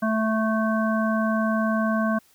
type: harmonic tone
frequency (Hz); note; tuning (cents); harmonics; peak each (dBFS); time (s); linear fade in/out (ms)
220; A3; 0; 1 / 3 / 5 / 7; -22 / -27 / -29 / -30; 0.02-2.19; 10
effects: white hiss -59 dBFS RMS until 2.34 s